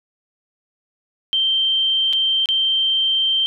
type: tone with dropouts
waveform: sine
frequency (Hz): 3136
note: G7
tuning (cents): 0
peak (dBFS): -15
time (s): 1.33-3.46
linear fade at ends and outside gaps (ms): 0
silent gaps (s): 2.128-2.133 / 2.458-2.488
effects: none